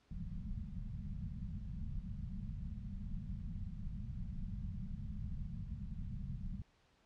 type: low-pass noise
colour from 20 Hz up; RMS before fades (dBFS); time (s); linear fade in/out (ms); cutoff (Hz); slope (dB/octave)
pink; -43; 0.11-6.62; 2; 220; 96
effects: pink hiss -72 dBFS RMS until 7.05 s + low-pass 5000 Hz 12 dB/octave